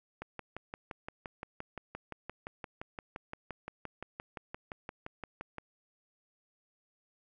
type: click train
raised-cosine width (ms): 0.5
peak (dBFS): -25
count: 32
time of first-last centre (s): 0.22-5.583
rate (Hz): 5.78
effects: none